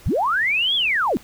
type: linear two-way sweep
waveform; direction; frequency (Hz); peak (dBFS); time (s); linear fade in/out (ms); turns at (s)
sine; up then down; 37.02 to 3464 to 181.3; -17; 0.06-1.17; 0; 0.75
effects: pink hiss -47 dBFS RMS until 1.23 s